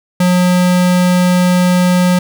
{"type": "tone", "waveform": "square", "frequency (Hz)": 180, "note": "F#3", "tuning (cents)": -47, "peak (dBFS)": -9, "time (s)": [0.2, 2.19], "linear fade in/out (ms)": 5, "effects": []}